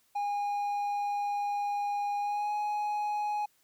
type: tone with pitch glide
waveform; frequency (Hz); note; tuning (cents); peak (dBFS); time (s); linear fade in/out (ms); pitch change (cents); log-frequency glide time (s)
triangle; 817 to 835.1; G#5 to G#5; -29 to +9; -27; 0.15-3.46; 10; +38; 2.19-2.53
effects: white hiss -69 dBFS RMS until 3.63 s